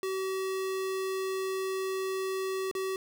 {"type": "tone with dropouts", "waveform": "square", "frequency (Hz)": 380.8, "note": "F#4", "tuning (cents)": 50, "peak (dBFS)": -31, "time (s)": [0.03, 2.96], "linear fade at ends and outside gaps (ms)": 1, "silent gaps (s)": [2.713, 2.751], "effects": []}